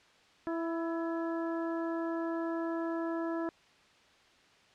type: harmonic tone with a mistuned harmonic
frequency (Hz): 331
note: E4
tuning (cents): +7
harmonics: 1 / 2 / 3 / 4 / 5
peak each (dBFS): -33 / -39 / -43 / -45 / -47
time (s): 0.47-3.49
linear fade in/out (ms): 0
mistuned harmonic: 5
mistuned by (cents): +39
effects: white hiss -62 dBFS RMS until 4.74 s + low-pass 4000 Hz 12 dB/octave